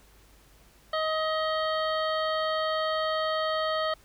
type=harmonic tone; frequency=630 Hz; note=D#5; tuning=21 cents sharp; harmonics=1 / 2 / 3 / 5 / 6 / 7; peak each=-28 / -30 / -36 / -37 / -44 / -40 dBFS; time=0.93-3.94 s; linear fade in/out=5 ms; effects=added 50 Hz sine -59 dBFS peak until 4.04 s + pink hiss -59 dBFS RMS until 4.04 s